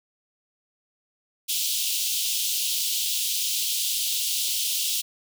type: high-pass noise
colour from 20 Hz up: pink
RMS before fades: -26 dBFS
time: 1.48-5.02 s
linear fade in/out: 20 ms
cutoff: 2900 Hz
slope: 48 dB/octave
effects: none